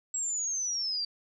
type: linear sweep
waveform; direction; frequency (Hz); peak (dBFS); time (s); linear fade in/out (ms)
sine; down; 7700 to 4629; -29; 0.14-1.05; 5
effects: none